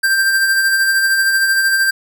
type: tone with tremolo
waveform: square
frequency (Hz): 1577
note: G6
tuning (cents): +10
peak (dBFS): -11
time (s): 0.03-1.91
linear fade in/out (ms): 10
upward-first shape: sine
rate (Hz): 13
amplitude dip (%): 35
effects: none